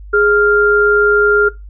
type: tone pair together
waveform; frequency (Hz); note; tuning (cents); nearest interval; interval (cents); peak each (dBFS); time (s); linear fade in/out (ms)
sine; 415.3 / 1396.9; G#4 / F6; 0 / 0; octave + major sixth; 2100; -11; 0.13-1.49; 10
effects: noise-tail reverb RT60 0.2 s tail -19 dB re dry + added 50 Hz sine -30 dBFS peak until 1.69 s